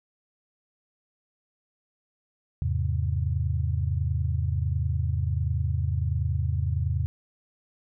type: chord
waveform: sine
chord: E augmented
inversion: none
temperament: equal with one note detuned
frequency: 82.41 / 103.83 / 133.25 Hz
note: E2 / G#2 / B#2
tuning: 0 / 0 / +32 cents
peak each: -26 / -29 / -29 dBFS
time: 2.62-7.06 s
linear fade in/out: 0 ms
effects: none